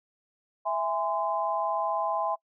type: chord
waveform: sine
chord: E augmented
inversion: none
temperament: just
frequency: 659.3 / 824.1 / 1030.1 Hz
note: E5 / G#5 / B#5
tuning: 0 / -14 / -27 cents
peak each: -30 dBFS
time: 0.65-2.36 s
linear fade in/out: 20 ms
effects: noise-tail reverb RT60 0.1 s tail -24 dB re dry